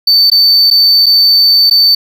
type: tone with dropouts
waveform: triangle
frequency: 4547 Hz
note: C#8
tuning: 43 cents sharp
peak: -3 dBFS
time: 0.07-1.95 s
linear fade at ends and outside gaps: 5 ms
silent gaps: 0.301-0.316 / 0.703-0.71 / 1.06-1.064 / 1.699-1.709 s
effects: none